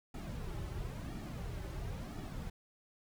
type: noise with flanger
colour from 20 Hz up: brown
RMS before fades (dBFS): -42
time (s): 0.14-2.5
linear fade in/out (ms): 5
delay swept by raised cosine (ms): 1.9 to 4.3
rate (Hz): 0.98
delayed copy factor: -0.65
effects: none